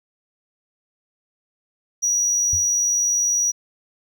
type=tone; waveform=triangle; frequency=5800 Hz; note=F#8; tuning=35 cents flat; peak=-16 dBFS; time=2.02-3.52 s; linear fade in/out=20 ms
type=tone with exponential decay; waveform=sine; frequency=86.5 Hz; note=F2; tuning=16 cents flat; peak=-21 dBFS; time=2.53-2.69 s; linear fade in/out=0 ms; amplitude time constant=33 ms
effects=none